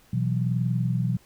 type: chord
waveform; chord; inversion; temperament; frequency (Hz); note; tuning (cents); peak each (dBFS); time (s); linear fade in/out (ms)
sine; B suspended fourth; none; just; 123.47 / 164.63 / 185.21; B2 / E3 / F#3; 0 / -2 / +2; -24 / -28 / -29; 0.13-1.17; 5
effects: pink hiss -58 dBFS RMS until 1.25 s